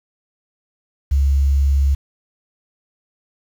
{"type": "tone with quantisation", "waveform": "sine", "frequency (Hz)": 69.3, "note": "C#2", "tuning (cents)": 0, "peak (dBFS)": -12, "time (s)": [1.11, 1.95], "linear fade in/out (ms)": 10, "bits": 7, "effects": []}